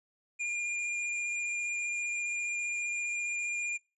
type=tone with vibrato; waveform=square; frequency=2411 Hz; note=D7; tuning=45 cents sharp; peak=-32 dBFS; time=0.39-3.78 s; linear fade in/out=20 ms; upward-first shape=square; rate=15 Hz; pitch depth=8 cents each way; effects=noise-tail reverb RT60 0.3 s tail -26 dB re dry + resampled to 24000 Hz